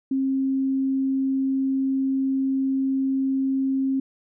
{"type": "tone", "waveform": "sine", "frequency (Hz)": 267.7, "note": "C4", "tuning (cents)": 40, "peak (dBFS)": -20, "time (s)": [0.11, 4], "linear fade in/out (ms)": 5, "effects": []}